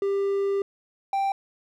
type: tone pair in turn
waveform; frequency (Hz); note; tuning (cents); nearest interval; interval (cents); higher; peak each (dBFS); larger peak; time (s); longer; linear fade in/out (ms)
triangle; 396.4 / 785.1; G4 / G5; +19 / +2; octave; 1183; second; -20; neither; 0.02-0.62 / 1.13-1.32; first; 2
effects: none